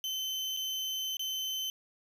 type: tone with dropouts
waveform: 35% pulse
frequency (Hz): 3067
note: G7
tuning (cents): -38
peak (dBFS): -31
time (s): 0.04-1.7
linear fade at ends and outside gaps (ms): 1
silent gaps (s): 0.566-0.571 / 1.169-1.194
effects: none